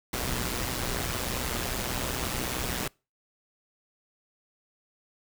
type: noise with amplitude modulation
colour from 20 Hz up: pink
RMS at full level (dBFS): -28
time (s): 0.13-2.88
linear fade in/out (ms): 5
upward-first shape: sine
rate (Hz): 124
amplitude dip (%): 70
effects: noise-tail reverb RT60 0.3 s tail -26 dB re dry